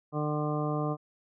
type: harmonic tone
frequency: 150 Hz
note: D3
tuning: 37 cents sharp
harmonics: 1 / 2 / 3 / 4 / 5 / 7 / 8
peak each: -31 / -34 / -36 / -37 / -38 / -39 / -40 dBFS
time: 0.12-0.97 s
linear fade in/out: 50 ms
effects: none